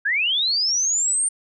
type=linear sweep; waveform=sine; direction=up; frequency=1559 to 8970 Hz; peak=-18 dBFS; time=0.05-1.29 s; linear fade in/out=10 ms; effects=none